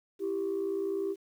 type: tone pair together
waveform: sine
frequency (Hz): 332.2 / 392.3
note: E4 / G4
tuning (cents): +13 / +1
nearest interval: minor third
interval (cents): 288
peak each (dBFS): -34 / -29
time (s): 0.19-1.16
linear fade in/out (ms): 50
effects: tanh soft clip ceiling -25 dBFS + 10-bit